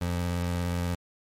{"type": "tone with vibrato", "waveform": "25% pulse", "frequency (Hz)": 87.6, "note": "F2", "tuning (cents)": 6, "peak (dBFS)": -23, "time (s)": [0.01, 0.95], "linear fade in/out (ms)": 5, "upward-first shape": "square", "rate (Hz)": 17, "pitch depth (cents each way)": 13, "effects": ["MP3 64 kbps"]}